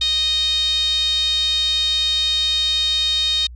5% pulse tone with band-pass filter, 619 Hz, D#5, 9 cents flat, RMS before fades -19 dBFS, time 0.01-3.47 s, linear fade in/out 5 ms, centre 3700 Hz, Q 8.9, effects added 60 Hz sine -34 dBFS peak until 3.55 s

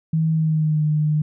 sine tone with pitch glide, 160 to 152.07 Hz, D#3 to D#3, +49 to -39 cents, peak -16 dBFS, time 0.13-1.22 s, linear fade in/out 5 ms, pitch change -88 cents, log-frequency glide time 0.32-0.84 s, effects none

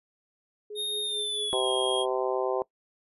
sine tone with tremolo, 419.2 Hz, G#4, 16 cents sharp, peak -34 dBFS, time 0.7-1.5 s, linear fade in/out 5 ms, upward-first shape triangle, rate 4.5 Hz, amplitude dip 80%
square tone with pitch glide, 3700 to 3258 Hz, A#7 to G#7, -14 to -34 cents, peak -29 dBFS, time 0.75-2.06 s, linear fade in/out 50 ms, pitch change -220 cents, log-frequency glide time 1.01-1.69 s
harmonic tone, 128.7 Hz, C3, 28 cents flat, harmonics 3 / 4 / 5 / 6 / 7 / 8, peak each -29 / -31 / -33 / -35 / -36 / -37 dBFS, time 1.53-2.62 s, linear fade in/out 0 ms
effects noise-tail reverb RT60 0.1 s tail -21 dB re dry + resampled to 32000 Hz

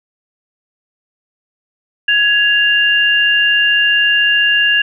sine tone pair together, 1670.3 / 2794 Hz, G#6 / F7, +9 / 0 cents, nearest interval major sixth, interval 891 cents, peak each -12 dBFS, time 2.08-4.82 s, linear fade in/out 5 ms, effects none

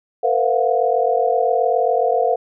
sine tone cluster, 459.5 / 507 / 681 / 720 Hz, A#4 / B4 / F5 / F#5, -25 / +45 / -44 / -47 cents, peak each -20 dBFS, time 0.23-2.36 s, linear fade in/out 10 ms, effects none

